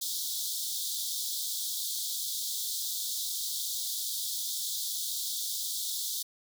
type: high-pass noise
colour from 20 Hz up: pink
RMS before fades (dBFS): -34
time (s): 0.01-6.23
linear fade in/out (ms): 10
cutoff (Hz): 3400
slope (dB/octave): 96
effects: none